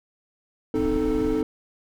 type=chord; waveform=triangle; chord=A diminished; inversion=first; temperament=equal; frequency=261.6 / 311.1 / 440 Hz; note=C4 / Eb4 / A4; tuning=0 / 0 / 0 cents; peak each=-25 / -23 / -23 dBFS; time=0.74-1.43 s; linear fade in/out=2 ms
type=noise; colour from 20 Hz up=brown; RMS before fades=-32 dBFS; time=0.75-1.42 s; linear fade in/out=5 ms
effects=none